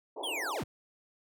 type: band-pass noise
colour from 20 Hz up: white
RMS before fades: -41 dBFS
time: 0.16-0.61 s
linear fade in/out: 10 ms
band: 290 to 1000 Hz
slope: 96 dB/octave
type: linear sweep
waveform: square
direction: down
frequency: 3457 to 32.7 Hz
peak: -34 dBFS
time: 0.23-0.64 s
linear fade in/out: 10 ms
effects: none